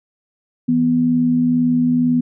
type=tone pair together; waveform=sine; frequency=164.79 / 246.9 Hz; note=E3 / B3; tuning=0 / 0 cents; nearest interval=perfect fifth; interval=700 cents; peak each=-22 / -13 dBFS; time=0.68-2.21 s; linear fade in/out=10 ms; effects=none